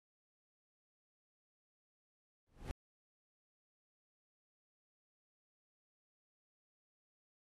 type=noise with exponential growth; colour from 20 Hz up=brown; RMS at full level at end=-39 dBFS; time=2.47-2.71 s; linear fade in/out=0 ms; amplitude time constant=51 ms; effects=AAC 32 kbps